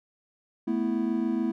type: chord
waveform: triangle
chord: A suspended second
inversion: none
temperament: equal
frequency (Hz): 220 / 246.9 / 329.6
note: A3 / B3 / E4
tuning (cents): 0 / 0 / 0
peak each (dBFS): -27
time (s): 0.67-1.52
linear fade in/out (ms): 10
effects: none